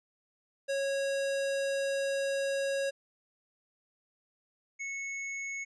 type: tone pair in turn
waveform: square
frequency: 550 / 2200 Hz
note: C#5 / C#7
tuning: -14 / -14 cents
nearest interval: 2 octaves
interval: 2400 cents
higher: second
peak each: -30 / -36 dBFS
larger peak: first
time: 0.68-2.91 / 4.79-5.65 s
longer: first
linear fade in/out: 20 ms
effects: resampled to 22050 Hz